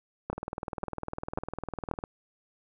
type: two click trains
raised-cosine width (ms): 1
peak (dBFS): -17 / -19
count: 4 / 35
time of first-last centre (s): 0.3-1.913 / 0.33-2.039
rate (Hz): 1.86 / 19.9
effects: none